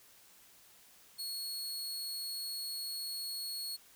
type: tone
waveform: sawtooth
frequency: 4341 Hz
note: C#8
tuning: 37 cents flat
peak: -35 dBFS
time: 1.18-3.77 s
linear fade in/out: 20 ms
effects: white hiss -61 dBFS RMS until 3.95 s